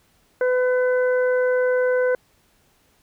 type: harmonic tone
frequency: 503 Hz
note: B4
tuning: 32 cents sharp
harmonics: 1 / 2 / 3 / 4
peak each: -17 / -34 / -27 / -39 dBFS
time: 0.41-2.15 s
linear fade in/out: 2 ms
effects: pink hiss -61 dBFS RMS until 3.02 s